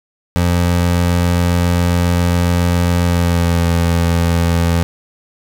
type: tone with pitch glide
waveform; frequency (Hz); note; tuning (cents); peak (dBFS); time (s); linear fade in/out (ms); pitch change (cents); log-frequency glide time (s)
25% pulse; 87.31 to 84.87; F2 to F2; 0 to -49; -8; 0.36-4.83; 0; -49; 3-3.67
effects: none